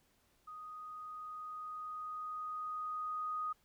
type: tone with level ramp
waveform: sine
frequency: 1244.5 Hz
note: D#6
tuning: in tune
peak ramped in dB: -46 to -35 dBFS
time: 0.47-3.53 s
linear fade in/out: 10 ms
effects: pink hiss -73 dBFS RMS until 3.64 s